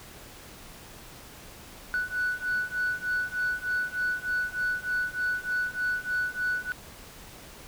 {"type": "beating tone pair", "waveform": "sine", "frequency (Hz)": [1480, 1483.3], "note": ["F#6", "F#6"], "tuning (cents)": [0, 4], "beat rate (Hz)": 3.3, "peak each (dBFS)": [-29, -28], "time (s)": [1.94, 6.72], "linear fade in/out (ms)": 0, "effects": ["tanh soft clip ceiling -22 dBFS", "pink hiss -47 dBFS RMS until 7.67 s"]}